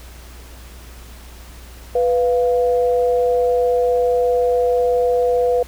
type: tone pair together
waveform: sine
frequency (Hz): 493.9 / 698.5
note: B4 / F5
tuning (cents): 0 / 0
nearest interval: tritone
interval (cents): 600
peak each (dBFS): -14 / -22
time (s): 1.95-5.63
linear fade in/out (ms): 5
effects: added 60 Hz sine -37 dBFS peak until 5.67 s + pink hiss -43 dBFS RMS until 5.67 s